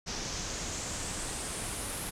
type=noise with low-pass filter sweep; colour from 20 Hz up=pink; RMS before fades=-37 dBFS; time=0.06-2.11 s; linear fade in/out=20 ms; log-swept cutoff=5700 to 11000 Hz; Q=3.6; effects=none